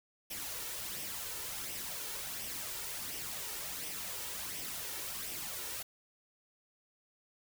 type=noise with flanger; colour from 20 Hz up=white; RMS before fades=-41 dBFS; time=0.3-5.83 s; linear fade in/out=10 ms; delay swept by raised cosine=0.35 to 2.25 ms; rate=1.4 Hz; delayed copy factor=+0.5; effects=none